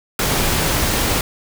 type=noise; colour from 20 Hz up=pink; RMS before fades=-18 dBFS; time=0.19-1.21 s; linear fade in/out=2 ms; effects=none